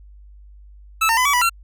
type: tone with pitch steps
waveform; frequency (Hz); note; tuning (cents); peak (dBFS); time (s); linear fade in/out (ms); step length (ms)
25% pulse; 1311 / 910 / 1007 / 1139 / 981 / 1364; E6 / A#5 / B5 / C#6 / B5 / F6; -10 / -42 / +33 / +47 / -12 / -41; -11; 1.01-1.496; 10; 81
effects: added 50 Hz sine -41 dBFS peak until 1.63 s